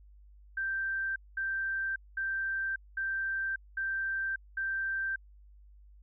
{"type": "tone bursts", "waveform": "sine", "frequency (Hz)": 1568, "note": "G6", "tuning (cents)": 0, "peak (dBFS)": -30, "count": 6, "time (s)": [0.57, 5.16], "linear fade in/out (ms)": 5, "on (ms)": 590, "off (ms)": 210, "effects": ["added 50 Hz sine -53 dBFS peak until 6.02 s"]}